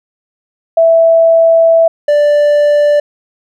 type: tone pair in turn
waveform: sine / triangle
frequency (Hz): 659.3 / 587.4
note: E5 / D5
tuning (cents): 0 / 0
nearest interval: major second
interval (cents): 200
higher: first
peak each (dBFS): -4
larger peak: neither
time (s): 0.77-1.88 / 2.08-3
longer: first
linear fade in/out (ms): 5
effects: none